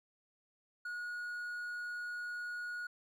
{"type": "tone", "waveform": "triangle", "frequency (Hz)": 1449, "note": "F#6", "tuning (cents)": -37, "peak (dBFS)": -37, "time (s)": [0.85, 2.87], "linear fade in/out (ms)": 5, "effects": []}